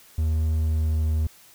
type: tone with pitch glide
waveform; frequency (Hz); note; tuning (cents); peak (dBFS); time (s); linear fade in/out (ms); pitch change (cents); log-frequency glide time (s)
triangle; 78.8 to 78.12; D#2 to D#2; +23 to +8; -18; 0.18-1.27; 5; -15; 0.6-1.03
effects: white hiss -52 dBFS RMS until 1.54 s